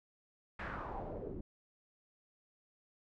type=noise with low-pass filter sweep; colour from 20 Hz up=pink; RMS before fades=-43 dBFS; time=0.59-1.41 s; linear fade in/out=5 ms; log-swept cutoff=1900 to 310 Hz; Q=3.3; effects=none